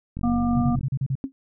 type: click train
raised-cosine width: 5 ms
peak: -19 dBFS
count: 31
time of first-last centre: 0.17-0.81 s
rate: 46.9 Hz
type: harmonic tone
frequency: 238.7 Hz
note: A#3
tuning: 41 cents sharp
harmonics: 1 / 3 / 5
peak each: -20 / -30 / -34 dBFS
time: 0.23-0.76 s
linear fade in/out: 10 ms
type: tone bursts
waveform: sine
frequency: 134 Hz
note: C3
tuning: 42 cents sharp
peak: -21 dBFS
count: 7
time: 0.56-1.154 s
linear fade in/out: 5 ms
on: 54 ms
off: 36 ms
type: tone with exponential decay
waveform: sine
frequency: 269.4 Hz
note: C#4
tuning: 49 cents flat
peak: -20 dBFS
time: 1.24-1.32 s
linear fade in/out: 0 ms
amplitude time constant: 17 ms
effects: none